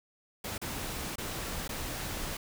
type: noise with dropouts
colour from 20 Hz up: pink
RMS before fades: -37 dBFS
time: 0.44-2.37 s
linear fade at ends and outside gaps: 5 ms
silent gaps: 0.58-0.615 / 1.158-1.181 / 1.679-1.691 s
effects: none